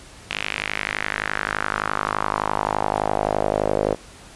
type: tone with band-pass filter sweep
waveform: sawtooth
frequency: 51.7 Hz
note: G#1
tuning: 7 cents flat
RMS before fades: -24 dBFS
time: 0.3-3.95 s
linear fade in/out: 10 ms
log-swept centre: 2700 to 510 Hz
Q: 2.9
effects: pink hiss -44 dBFS RMS until 4.35 s + resampled to 24000 Hz